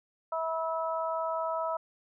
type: harmonic tone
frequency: 324.7 Hz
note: E4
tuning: 26 cents flat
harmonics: 2 / 3 / 4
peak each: -32 / -34 / -35 dBFS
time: 0.32-1.77 s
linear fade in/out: 5 ms
effects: none